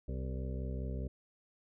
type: harmonic tone with a mistuned harmonic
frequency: 64.9 Hz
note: C2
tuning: 13 cents flat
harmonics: 1 / 2 / 3 / 4 / 6 / 7 / 8 / 9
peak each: -37 / -42 / -46 / -48 / -50 / -51 / -54 / -53 dBFS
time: 0.08-1.08 s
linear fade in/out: 5 ms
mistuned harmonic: 8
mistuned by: -37 cents
effects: none